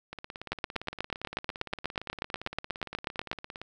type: two click trains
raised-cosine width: 0.3 ms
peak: -23 / -13 dBFS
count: 62 / 24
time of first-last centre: 0.13-3.616 / 0.52-3.315 s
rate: 17.5 / 8.23 Hz
effects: none